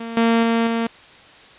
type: tone with level steps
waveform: sawtooth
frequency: 229.7 Hz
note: A#3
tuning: 25 cents flat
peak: -24 / -10 / -12 / -15 dBFS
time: 0-0.87 s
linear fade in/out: 5 ms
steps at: 0.17 / 0.43 / 0.67 s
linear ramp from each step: 2 ms
effects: white hiss -45 dBFS RMS until 1.58 s + resampled to 8000 Hz